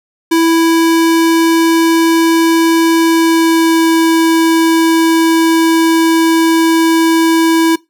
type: tone with pitch glide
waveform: square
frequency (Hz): 329.6 to 327.7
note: E4 to E4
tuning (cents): 0 to -10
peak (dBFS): -8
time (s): 0.31-7.76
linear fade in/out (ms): 10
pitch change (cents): -10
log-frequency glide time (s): 2.98-3.9
effects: noise-tail reverb RT60 0.2 s tail -21 dB re dry